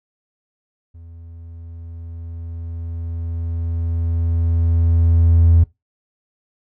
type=tone with level ramp; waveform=triangle; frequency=83.6 Hz; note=E2; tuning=25 cents sharp; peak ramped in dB=-35 to -5 dBFS; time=0.94-5.64 s; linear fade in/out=10 ms; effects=noise-tail reverb RT60 0.2 s tail -23 dB re dry + tanh soft clip ceiling -3 dBFS